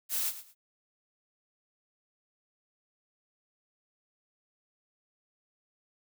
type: noise with echo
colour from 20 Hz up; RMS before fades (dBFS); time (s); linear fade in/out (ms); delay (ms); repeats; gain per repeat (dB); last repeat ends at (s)
blue; -31; 0.09-0.33; 50; 110; 2; -13; 0.55
effects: none